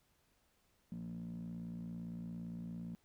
15% pulse tone with band-pass filter, 57.6 Hz, A#1, 20 cents flat, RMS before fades -45 dBFS, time 0.92-2.95 s, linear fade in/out 0 ms, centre 200 Hz, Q 9.8, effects pink hiss -75 dBFS RMS until 3.04 s

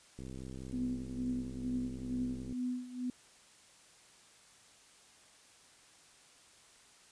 click train, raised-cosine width 3 ms, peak -33 dBFS, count 153, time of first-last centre 0.19-2.525 s, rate 65.1 Hz
sine tone with tremolo, 249.6 Hz, B3, 19 cents sharp, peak -32 dBFS, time 0.73-3.1 s, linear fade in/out 2 ms, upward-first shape sine, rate 2.2 Hz, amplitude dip 80%
effects white hiss -61 dBFS RMS until 7.11 s + resampled to 22050 Hz

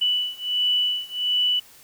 sine beating tone pair, 2967 / 2968.4 Hz, F#7 / F#7, +4 / +5 cents, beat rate 1.4 Hz, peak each -23 / -24 dBFS, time 0.01-1.6 s, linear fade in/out 10 ms, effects white hiss -50 dBFS RMS until 1.83 s

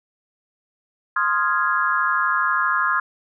sine chord, F minor seventh, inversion second, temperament equal, 1046.5 / 1244.5 / 1396.9 / 1661.2 Hz, C6 / Eb6 / F6 / Ab6, 0 / 0 / 0 / 0 cents, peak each -23 dBFS, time 1.16-3 s, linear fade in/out 5 ms, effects none

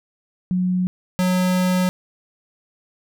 sine / square tone pair in turn, 182.3 / 182.96 Hz, F#3 / F#3, -25 / -19 cents, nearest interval unison, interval 6 cents, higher second, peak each -17 dBFS, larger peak neither, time 0.51-0.87 / 1.19-1.89 s, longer second, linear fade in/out 0 ms, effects none

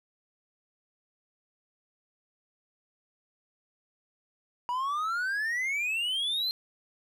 triangle exponential sweep, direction up, 959 to 4186 Hz, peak -26 dBFS, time 4.69-6.51 s, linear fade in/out 0 ms, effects none

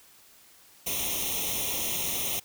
white noise with comb filter, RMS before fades -30 dBFS, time 0.86-2.4 s, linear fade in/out 10 ms, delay 0.32 ms, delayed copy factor +0.9, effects white hiss -56 dBFS RMS until 2.44 s

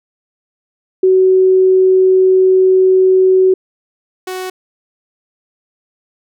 sine / sawtooth tone pair in turn, 375 / 371.1 Hz, F#4 / F#4, +23 / +5 cents, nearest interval unison, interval 18 cents, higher first, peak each -6 / -17 dBFS, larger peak first, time 1.03-3.54 / 4.27-4.5 s, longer first, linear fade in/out 5 ms, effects none

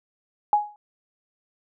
sine tone with exponential decay, 834 Hz, G#5, 7 cents sharp, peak -12 dBFS, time 0.53-0.76 s, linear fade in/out 1 ms, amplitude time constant 49 ms, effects none

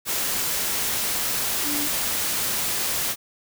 sine tone in noise, 292.2 Hz, D4, 9 cents flat, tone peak -29 dBFS, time 1.63-1.89 s, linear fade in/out 50 ms, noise white, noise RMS -25 dBFS, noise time 0.05-3.16 s, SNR -7 dB, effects none

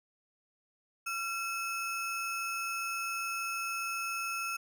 square ring-modulated tone, 1975.5 Hz, B6, in tune, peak -31 dBFS, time 1.06-4.57 s, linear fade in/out 10 ms, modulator 612 Hz, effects none

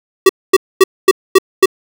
square tone bursts, 381.4 Hz, G4, 47 cents flat, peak -3 dBFS, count 6, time 0.26-1.658 s, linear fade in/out 5 ms, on 33 ms, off 240 ms, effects 7-bit

